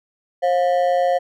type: ring-modulated tone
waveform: triangle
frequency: 622.3 Hz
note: D#5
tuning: in tune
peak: -10 dBFS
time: 0.42-1.19 s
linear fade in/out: 20 ms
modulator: 85.9 Hz
effects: none